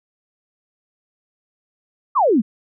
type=exponential sweep; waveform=sine; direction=down; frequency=1266 to 192.8 Hz; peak=-12 dBFS; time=2.15-2.42 s; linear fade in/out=20 ms; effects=none